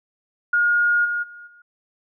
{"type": "tone with level steps", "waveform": "sine", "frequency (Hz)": 1429, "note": "F6", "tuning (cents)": 39, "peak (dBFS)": [-15, -21, -38, -47], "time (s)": [0.53, 1.62], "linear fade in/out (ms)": 5, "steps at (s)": [1.04, 1.22, 1.46], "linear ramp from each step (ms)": 20, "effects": []}